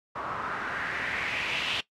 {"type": "noise with low-pass filter sweep", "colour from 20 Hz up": "white", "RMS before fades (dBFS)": -32, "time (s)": [0.15, 1.81], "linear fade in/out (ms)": 10, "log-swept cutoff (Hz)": [1100, 3100], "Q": 3.4, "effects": ["noise-tail reverb RT60 0.1 s tail -17 dB re dry", "high-pass 60 Hz 12 dB/octave"]}